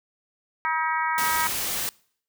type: harmonic tone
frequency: 318.7 Hz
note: D#4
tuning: 42 cents sharp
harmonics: 3 / 4 / 5 / 6 / 7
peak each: -25 / -28 / -31 / -31 / -33 dBFS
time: 0.65-1.47 s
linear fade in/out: 0 ms
type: noise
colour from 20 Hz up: white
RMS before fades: -28 dBFS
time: 1.18-1.89 s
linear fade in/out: 0 ms
effects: noise-tail reverb RT60 0.6 s tail -25 dB re dry